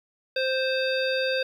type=harmonic tone; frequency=523.3 Hz; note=C5; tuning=in tune; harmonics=1 / 3 / 5 / 7 / 9; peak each=-25 / -30 / -32 / -33 / -35 dBFS; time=0.36-1.43 s; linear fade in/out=5 ms; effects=9-bit